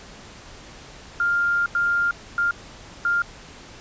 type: tone bursts at uneven times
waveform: sine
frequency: 1400 Hz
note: F6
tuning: 4 cents sharp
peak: -18 dBFS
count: 4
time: 1.2-1.66 / 1.75-2.11 / 2.38-2.51 / 3.05-3.22 s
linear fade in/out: 2 ms
effects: pink hiss -43 dBFS RMS until 3.8 s + resampled to 16000 Hz